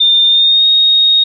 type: tone with pitch glide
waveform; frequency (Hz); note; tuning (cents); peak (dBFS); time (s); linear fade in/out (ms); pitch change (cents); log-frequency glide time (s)
sine; 3610 to 3733; A7 to A#7; +44 to +2; -6; 0-1.24; 10; +58; 0.27-0.66
effects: none